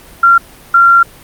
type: tone pair in turn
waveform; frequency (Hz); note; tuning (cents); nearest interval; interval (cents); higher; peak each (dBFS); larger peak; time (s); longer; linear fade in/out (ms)
sine; 1377 / 1377; F6 / F6; -25 / -25; unison; 0; neither; -3; neither; 0.23-0.38 / 0.74-1.03; second; 5
effects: pink hiss -38 dBFS RMS until 1.23 s + Opus 48 kbps